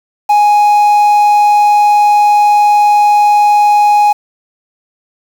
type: tone with quantisation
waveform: triangle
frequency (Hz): 830.6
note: G#5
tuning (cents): 0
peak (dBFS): -3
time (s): 0.29-4.13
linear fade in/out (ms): 10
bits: 5
effects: none